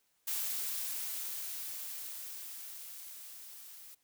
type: noise with level ramp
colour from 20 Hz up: blue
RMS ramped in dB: -35 to -52 dBFS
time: 0.27-3.95 s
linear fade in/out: 10 ms
effects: white hiss -75 dBFS RMS until 4.03 s